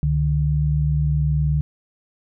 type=tone pair together; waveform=sine; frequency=69.3 / 148.72 Hz; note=C#2 / D3; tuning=0 / +22 cents; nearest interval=octave + minor second; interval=1322 cents; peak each=-21 / -18 dBFS; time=0.03-1.61 s; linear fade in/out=0 ms; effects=none